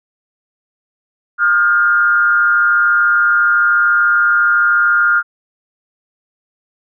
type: tone with frequency modulation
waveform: sine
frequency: 1407 Hz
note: F6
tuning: 12 cents sharp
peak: -9 dBFS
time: 1.38-5.23 s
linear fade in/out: 50 ms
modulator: 161 Hz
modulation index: 0.62
effects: none